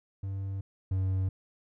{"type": "tone pair in turn", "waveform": "triangle", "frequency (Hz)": [97.3, 94.58], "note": ["G2", "F#2"], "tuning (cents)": [-12, 39], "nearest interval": "unison", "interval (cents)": 49, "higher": "first", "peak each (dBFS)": [-30, -24], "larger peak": "second", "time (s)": [[0.23, 0.61], [0.91, 1.29]], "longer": "neither", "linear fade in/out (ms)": 5, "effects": []}